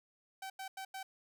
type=tone bursts at uneven times; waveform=sawtooth; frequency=769 Hz; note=G5; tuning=33 cents flat; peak=-38 dBFS; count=4; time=0.42-0.5 / 0.59-0.68 / 0.77-0.85 / 0.94-1.03 s; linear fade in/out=5 ms; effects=none